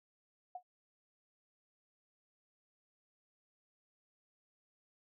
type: tone with exponential decay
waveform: sine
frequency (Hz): 726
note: F#5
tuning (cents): -33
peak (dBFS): -38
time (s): 0.55-0.63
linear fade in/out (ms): 5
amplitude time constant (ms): 17
effects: none